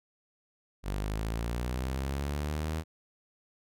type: linear sweep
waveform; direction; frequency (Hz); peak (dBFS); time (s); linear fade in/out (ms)
sawtooth; up; 47.91 to 80.4; -27; 0.83-2.84; 50
effects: none